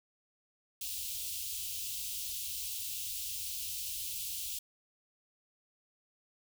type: band-stop noise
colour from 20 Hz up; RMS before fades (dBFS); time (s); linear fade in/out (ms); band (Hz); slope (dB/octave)
white; -39; 0.81-4.59; 5; 110 to 2700; 48
effects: none